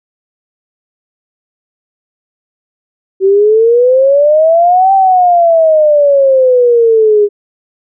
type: exponential two-way sweep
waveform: sine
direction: up then down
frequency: 378.4 to 783 to 406.7 Hz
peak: -4 dBFS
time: 3.2-7.29 s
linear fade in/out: 50 ms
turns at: 4.93 s
effects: none